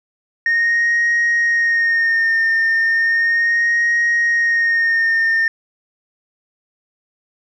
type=tone with vibrato; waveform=sine; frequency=1846 Hz; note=A#6; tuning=17 cents flat; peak=-11 dBFS; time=0.46-5.48 s; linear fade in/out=2 ms; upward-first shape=sine; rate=0.35 Hz; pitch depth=29 cents each way; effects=tanh soft clip ceiling -11 dBFS